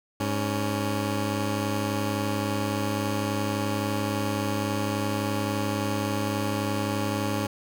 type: tone pair together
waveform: 15% pulse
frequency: 103.6 / 279.3 Hz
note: G#2 / C#4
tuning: -4 / +13 cents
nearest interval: octave + perfect fourth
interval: 1717 cents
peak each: -21 / -23 dBFS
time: 0.2-7.47 s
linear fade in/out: 5 ms
effects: none